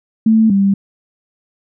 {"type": "tone pair in turn", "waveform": "sine", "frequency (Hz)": [221.3, 197.16], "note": ["A3", "G3"], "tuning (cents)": [10, 10], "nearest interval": "major second", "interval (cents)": 200, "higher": "first", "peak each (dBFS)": [-7, -9], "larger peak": "first", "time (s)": [[0.26, 0.5], [0.5, 0.74]], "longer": "neither", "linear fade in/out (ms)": 5, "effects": []}